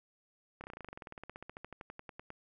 slowing click train, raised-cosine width 0.5 ms, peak -30 dBFS, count 29, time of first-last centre 0.61-2.304 s, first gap 29 ms, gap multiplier 1.05, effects none

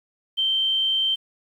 sine tone, 3125 Hz, G7, 6 cents flat, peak -19 dBFS, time 0.37-1.16 s, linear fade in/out 20 ms, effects 9-bit

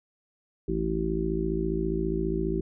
harmonic tone, 54.8 Hz, A1, 6 cents flat, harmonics 1 / 3 / 4 / 5 / 6 / 7, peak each -32 / -32 / -35 / -41 / -31 / -30 dBFS, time 0.68-2.61 s, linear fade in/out 5 ms, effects none

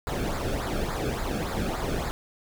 brown noise with flanger, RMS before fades -29 dBFS, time 0.07-2.11 s, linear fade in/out 0 ms, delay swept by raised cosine 0.33 to 1.05 ms, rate 3.5 Hz, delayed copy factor -0.7, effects none

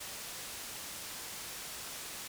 white low-pass noise, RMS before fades -44 dBFS, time 0-2.28 s, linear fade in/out 10 ms, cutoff 11000 Hz, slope 12 dB/octave, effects none

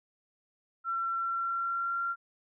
sine tone with pitch glide, 1355 to 1377.9 Hz, E6 to F6, +47 to -24 cents, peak -29 dBFS, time 0.84-2.16 s, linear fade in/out 50 ms, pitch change +29 cents, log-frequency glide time 1.16-2 s, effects none

